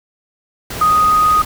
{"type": "tone in noise", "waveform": "sine", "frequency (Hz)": 1244.5, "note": "D#6", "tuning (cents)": 0, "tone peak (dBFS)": -9, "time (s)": [0.81, 1.42], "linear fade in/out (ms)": 5, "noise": "pink", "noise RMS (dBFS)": -26, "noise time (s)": [0.7, 1.45], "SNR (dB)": 14, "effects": []}